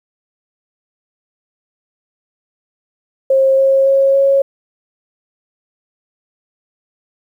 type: tone with pitch steps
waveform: sine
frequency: 535 / 539.7 / 544.4 / 549.1 Hz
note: C5 / C#5 / C#5 / C#5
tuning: +38 / -46 / -31 / -17 cents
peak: -8 dBFS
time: 3.3-4.42 s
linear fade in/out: 5 ms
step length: 280 ms
effects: 8-bit